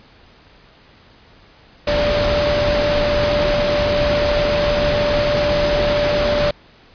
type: tone in noise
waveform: sine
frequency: 587.3 Hz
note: D5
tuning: in tune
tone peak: -16 dBFS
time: 1.87-6.51 s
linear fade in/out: 5 ms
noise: pink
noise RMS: -20 dBFS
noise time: 1.87-6.51 s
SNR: +1 dB
effects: pink hiss -48 dBFS RMS until 6.94 s + resampled to 11025 Hz